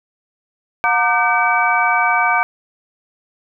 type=tone cluster; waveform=sine; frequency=721 / 924 / 1196 / 1529 / 2289 Hz; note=F#5 / A#5 / D6 / G6 / D7; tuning=-45 / -16 / +31 / -44 / -45 cents; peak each=-19 dBFS; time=0.84-2.43 s; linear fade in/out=0 ms; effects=none